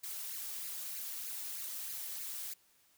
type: noise with flanger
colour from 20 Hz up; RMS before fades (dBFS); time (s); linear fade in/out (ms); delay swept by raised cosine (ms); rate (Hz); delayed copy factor
blue; -42; 0.03-2.54; 10; 0.43 to 3.43; 3.2; +0.65
effects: white hiss -69 dBFS RMS until 2.97 s